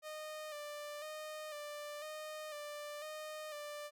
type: tone with vibrato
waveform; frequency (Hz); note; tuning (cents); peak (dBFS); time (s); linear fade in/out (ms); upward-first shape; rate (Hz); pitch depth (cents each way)
sawtooth; 603; D5; +46; -40; 0.02-3.91; 50; square; 1; 36
effects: none